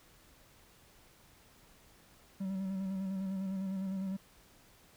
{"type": "tone with vibrato", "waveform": "triangle", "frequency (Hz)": 191.6, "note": "G3", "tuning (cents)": -39, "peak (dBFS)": -32, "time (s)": [2.4, 4.17], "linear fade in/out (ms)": 10, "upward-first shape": "square", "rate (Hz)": 9.9, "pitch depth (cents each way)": 28, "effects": ["pink hiss -62 dBFS RMS until 4.96 s"]}